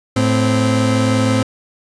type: tone pair together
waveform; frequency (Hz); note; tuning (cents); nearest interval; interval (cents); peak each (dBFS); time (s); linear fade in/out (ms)
30% pulse; 109 / 259.5; A2 / C4; -16 / -14; octave + minor third; 1502; -13; 0.16-1.43; 5
effects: resampled to 22050 Hz + 8-bit